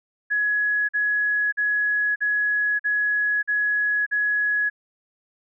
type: tone bursts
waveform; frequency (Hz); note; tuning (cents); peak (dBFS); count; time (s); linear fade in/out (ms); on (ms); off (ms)
sine; 1681; G#6; +20; -19; 7; 0.3-4.7; 20; 590; 45
effects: none